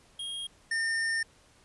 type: tone pair in turn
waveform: square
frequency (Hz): 3253 / 1813.6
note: G#7 / A#6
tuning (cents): -37 / -48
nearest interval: minor seventh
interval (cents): 1011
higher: first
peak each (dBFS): -35 / -28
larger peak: second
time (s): 0.19-0.47 / 0.71-1.23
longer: second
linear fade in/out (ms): 5
effects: pink hiss -61 dBFS RMS until 1.64 s + resampled to 24000 Hz